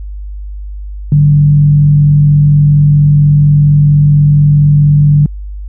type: tone with frequency modulation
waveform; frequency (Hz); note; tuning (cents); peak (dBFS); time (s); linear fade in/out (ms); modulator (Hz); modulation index
sine; 146.83; D3; 0; -3; 1.12-5.26; 2; 44.3; 0.3
effects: added 50 Hz sine -20 dBFS peak until 5.68 s